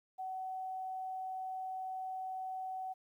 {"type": "tone", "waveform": "sine", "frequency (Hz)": 753, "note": "F#5", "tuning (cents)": 30, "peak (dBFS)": -38, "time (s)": [0.18, 2.94], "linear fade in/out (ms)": 20, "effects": ["12-bit"]}